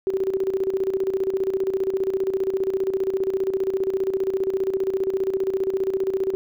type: tone with tremolo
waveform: sine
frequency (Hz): 383.3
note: G4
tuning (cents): -39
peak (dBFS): -18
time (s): 0.07-6.35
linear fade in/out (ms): 0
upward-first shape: square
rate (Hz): 15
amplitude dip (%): 65
effects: none